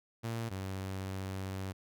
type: tone pair in turn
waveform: sawtooth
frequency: 114.8 / 95.54 Hz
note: A#2 / G2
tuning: -26 / -44 cents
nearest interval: minor third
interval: 318 cents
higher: first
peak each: -31 / -33 dBFS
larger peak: first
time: 0.23-0.5 / 0.5-1.73 s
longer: second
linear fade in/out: 20 ms
effects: none